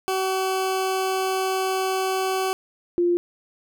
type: tone pair in turn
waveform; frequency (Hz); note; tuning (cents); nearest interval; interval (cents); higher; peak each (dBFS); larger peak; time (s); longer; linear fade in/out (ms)
20% pulse / sine; 378.9 / 349; F#4 / F4; +41 / -1; minor second; 142; first; -17; neither; 0.08-2.53 / 2.98-3.17; first; 0
effects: none